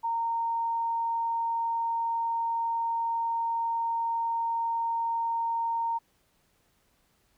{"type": "tone", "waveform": "sine", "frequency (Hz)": 922, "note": "A#5", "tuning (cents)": -19, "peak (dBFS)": -26, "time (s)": [0.03, 5.99], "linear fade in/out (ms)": 20, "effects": ["pink hiss -69 dBFS RMS until 7.37 s"]}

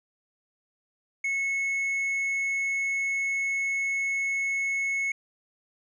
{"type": "tone with tanh clipping", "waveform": "sine", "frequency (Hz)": 2193, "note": "C#7", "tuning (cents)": -19, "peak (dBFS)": -26, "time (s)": [1.24, 5.12], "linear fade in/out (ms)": 5, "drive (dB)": 4, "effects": []}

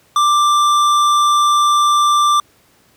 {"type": "tone with tanh clipping", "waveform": "sine", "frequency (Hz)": 1180, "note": "D6", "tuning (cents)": 8, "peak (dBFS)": -12, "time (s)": [0.16, 2.4], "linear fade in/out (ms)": 2, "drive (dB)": 15, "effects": ["pink hiss -53 dBFS RMS until 2.96 s", "high-pass 80 Hz 12 dB/octave"]}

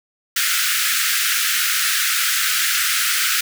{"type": "high-pass noise", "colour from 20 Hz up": "pink", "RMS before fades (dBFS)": -19, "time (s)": [0.36, 3.41], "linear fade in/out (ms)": 5, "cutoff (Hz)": 1300, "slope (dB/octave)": 96, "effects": []}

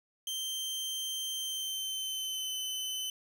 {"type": "tone with pitch glide", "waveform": "sawtooth", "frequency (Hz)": [3136, 3040], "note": ["G7", "F#7"], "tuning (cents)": [0, 46], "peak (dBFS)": -31, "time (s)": [0.27, 3.1], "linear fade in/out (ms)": 2, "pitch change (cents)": -54, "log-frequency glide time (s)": [1.35, 2.55], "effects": ["10-bit"]}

